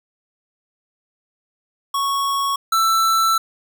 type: tone pair in turn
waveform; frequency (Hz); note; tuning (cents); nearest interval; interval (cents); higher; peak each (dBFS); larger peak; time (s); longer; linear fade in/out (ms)
square; 1108 / 1330.6; C#6 / E6; -1 / +16; minor third; 317; second; -19 / -15; second; 1.94-2.56 / 2.72-3.38; second; 5
effects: none